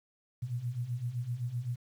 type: beating tone pair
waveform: sine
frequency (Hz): 116.54 / 124.34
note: A#2 / B2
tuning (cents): 0 / +12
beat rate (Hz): 7.8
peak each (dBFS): -38 / -34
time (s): 0.42-1.76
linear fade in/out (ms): 10
effects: 10-bit